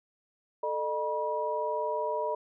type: tone cluster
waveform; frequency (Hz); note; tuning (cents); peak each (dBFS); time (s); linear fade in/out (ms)
sine; 439.8 / 607 / 966; A4 / D#5 / B5; -1 / -43 / -39; -34 / -32 / -32; 0.63-2.35; 5
effects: none